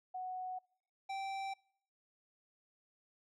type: tone pair in turn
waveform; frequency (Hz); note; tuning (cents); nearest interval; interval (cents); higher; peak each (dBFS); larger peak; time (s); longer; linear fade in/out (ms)
sine / square; 740 / 778.9; F#5 / G5; 0 / -11; minor second; 89; second; -39 / -39; neither; 0.14-0.59 / 1.09-1.54; neither; 10
effects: noise-tail reverb RT60 0.7 s tail -26 dB re dry + low-pass 5000 Hz 12 dB/octave